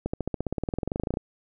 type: accelerating click train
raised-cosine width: 2 ms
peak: -14 dBFS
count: 23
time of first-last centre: 0.06-1.171 s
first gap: 75 ms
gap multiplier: 0.96
effects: none